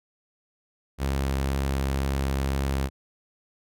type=tone with vibrato; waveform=sawtooth; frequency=67.9 Hz; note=C#2; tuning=35 cents flat; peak=-20 dBFS; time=0.98-2.9 s; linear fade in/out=50 ms; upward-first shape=sine; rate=2 Hz; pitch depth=8 cents each way; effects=none